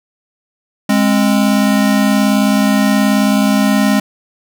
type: tone pair together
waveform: square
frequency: 206.3 / 265.1 Hz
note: G#3 / C4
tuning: -11 / +23 cents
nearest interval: major third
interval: 434 cents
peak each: -12 / -15 dBFS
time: 0.89-4 s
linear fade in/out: 5 ms
effects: none